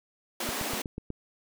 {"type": "high-pass noise", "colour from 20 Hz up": "pink", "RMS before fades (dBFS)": -33, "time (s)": [0.4, 0.82], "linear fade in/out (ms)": 5, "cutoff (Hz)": 200, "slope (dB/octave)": 96}
{"type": "click train", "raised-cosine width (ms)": 3, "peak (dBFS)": -22, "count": 6, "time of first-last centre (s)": [0.49, 1.103], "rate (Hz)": 8.15}
{"effects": []}